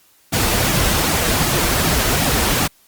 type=noise with flanger; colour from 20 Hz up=pink; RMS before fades=-17 dBFS; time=0.32-2.68 s; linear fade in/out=20 ms; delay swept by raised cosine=1.9 to 7.5 ms; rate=2.6 Hz; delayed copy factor=-0.75; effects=white hiss -54 dBFS RMS until 2.87 s + Opus 48 kbps